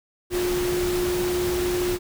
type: tone in noise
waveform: sine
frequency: 357.4 Hz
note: F4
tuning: 40 cents sharp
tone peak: -22 dBFS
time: 0.3-1.99 s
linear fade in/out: 50 ms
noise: pink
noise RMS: -30 dBFS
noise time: 0.3-1.99 s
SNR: +5 dB
effects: none